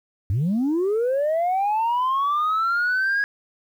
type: linear sweep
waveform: sine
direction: up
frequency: 86.1 to 1661.2 Hz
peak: -17 dBFS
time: 0.3-3.24 s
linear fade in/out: 0 ms
effects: tanh soft clip ceiling -17 dBFS + 9-bit